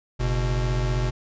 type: tone pair together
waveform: square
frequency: 46.25 / 123.47 Hz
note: F#1 / B2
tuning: 0 / 0 cents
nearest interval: octave + perfect fourth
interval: 1700 cents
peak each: -25 / -25 dBFS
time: 0.19-1.11 s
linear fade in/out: 20 ms
effects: resampled to 16000 Hz